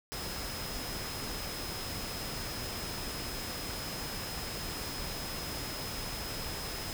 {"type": "tone in noise", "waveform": "sine", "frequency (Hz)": 5100, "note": "D#8", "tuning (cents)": 42, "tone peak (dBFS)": -43, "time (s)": [0.12, 6.93], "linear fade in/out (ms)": 0, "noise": "pink", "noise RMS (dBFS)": -39, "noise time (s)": [0.12, 6.93], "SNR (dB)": -7, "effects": []}